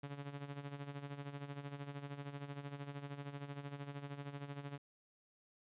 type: tone with tremolo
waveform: sawtooth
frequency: 141.9 Hz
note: C#3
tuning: 41 cents sharp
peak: -38 dBFS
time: 0.03-4.78 s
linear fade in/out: 5 ms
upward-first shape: sine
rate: 13 Hz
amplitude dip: 70%
effects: resampled to 8000 Hz